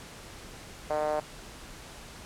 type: tone with band-pass filter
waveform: 5% pulse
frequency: 151.9 Hz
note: D#3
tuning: 41 cents flat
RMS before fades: -29 dBFS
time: 0.9-1.2 s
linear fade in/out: 5 ms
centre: 630 Hz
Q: 3.9
effects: pink hiss -46 dBFS RMS until 2.25 s + low-pass 10000 Hz 12 dB/octave